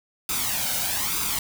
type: noise with flanger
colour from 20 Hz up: white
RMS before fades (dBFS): -26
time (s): 0.29-1.39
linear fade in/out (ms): 2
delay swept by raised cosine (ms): 0.81 to 1.36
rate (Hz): 1.1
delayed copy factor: +0.65
effects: none